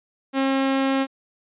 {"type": "tone", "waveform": "sawtooth", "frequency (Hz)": 269.3, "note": "C#4", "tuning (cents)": -50, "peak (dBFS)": -15, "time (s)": [0.33, 1.07], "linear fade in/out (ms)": 50, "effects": ["resampled to 8000 Hz"]}